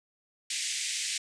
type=band-pass noise; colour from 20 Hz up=white; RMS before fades=-33 dBFS; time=0.5-1.18 s; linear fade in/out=5 ms; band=1900 to 8700 Hz; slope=48 dB/octave; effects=none